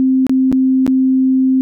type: tone with dropouts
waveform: sine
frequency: 261.6 Hz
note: C4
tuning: in tune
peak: -9 dBFS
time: 0-1.61 s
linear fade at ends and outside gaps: 0 ms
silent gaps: 0.267-0.295 / 0.516-0.526 / 0.865-0.877 s
effects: none